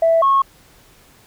sine tone pair in turn, 659.3 / 1092.6 Hz, E5 / C#6, 0 / -25 cents, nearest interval major sixth, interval 875 cents, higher second, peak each -10 dBFS, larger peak neither, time 0.02-0.22 / 0.22-0.42 s, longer neither, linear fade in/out 5 ms, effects tanh soft clip ceiling -6 dBFS + pink hiss -50 dBFS RMS until 1.26 s

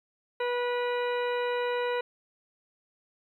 harmonic tone, 487.9 Hz, B4, 21 cents flat, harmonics 1 / 2 / 3 / 4 / 5 / 6 / 8, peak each -28 / -34 / -38 / -40 / -42 / -44 / -46 dBFS, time 0.4-2.01 s, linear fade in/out 5 ms, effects 11-bit

